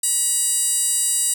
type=tone with high-pass filter; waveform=15% pulse; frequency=961 Hz; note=B5; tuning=48 cents flat; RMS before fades=-20 dBFS; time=0.03-1.34 s; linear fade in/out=5 ms; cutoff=7500 Hz; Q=4; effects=none